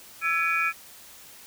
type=tone cluster; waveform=sine; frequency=1329 / 1679 / 2294 / 2460 Hz; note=E6 / G#6 / D7 / D#7; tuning=+14 / +18 / -41 / -20 cents; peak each=-26 / -30 / -28 / -26 dBFS; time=0.21-0.73 s; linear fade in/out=50 ms; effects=tanh soft clip ceiling -13 dBFS + white hiss -48 dBFS RMS until 1.46 s